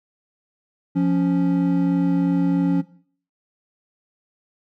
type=tone pair together; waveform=triangle; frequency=175.4 / 278.4 Hz; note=F3 / C#4; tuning=+8 / +8 cents; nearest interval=minor sixth; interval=800 cents; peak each=-17 dBFS; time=0.95-2.82 s; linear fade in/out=20 ms; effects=noise-tail reverb RT60 0.5 s tail -18 dB re dry